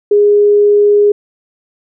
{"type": "tone", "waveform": "sine", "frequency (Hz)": 412.3, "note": "G#4", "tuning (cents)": -13, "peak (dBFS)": -5, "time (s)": [0.11, 1.12], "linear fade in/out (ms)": 5, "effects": []}